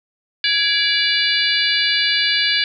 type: harmonic tone with a mistuned harmonic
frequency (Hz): 580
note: D5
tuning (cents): -22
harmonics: 3 / 4 / 5 / 6 / 7 / 8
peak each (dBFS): -22 / -22 / -22 / -22 / -22 / -22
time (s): 0.44-2.64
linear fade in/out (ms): 2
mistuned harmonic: 3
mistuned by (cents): -76
effects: none